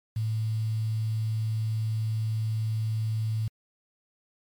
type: tone with quantisation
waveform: sine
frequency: 110 Hz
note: A2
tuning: in tune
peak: -25 dBFS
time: 0.16-3.48 s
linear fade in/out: 5 ms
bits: 8
effects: MP3 96 kbps